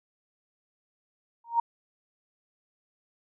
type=tone with exponential growth; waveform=sine; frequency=932.3 Hz; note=A#5; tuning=in tune; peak=-17 dBFS; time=1.44-1.6 s; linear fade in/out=5 ms; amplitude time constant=34 ms; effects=none